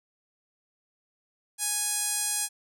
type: tone with band-pass filter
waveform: sawtooth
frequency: 830.6 Hz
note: G#5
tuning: in tune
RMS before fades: -29 dBFS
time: 1.58-2.49 s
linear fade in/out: 50 ms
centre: 8900 Hz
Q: 2.5
effects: none